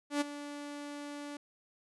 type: tone with ADSR envelope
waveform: sawtooth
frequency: 290 Hz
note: D4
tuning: 22 cents flat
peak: -23 dBFS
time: 0.1-1.37 s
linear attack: 110 ms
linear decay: 17 ms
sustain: -14 dB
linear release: 4 ms
effects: resampled to 24000 Hz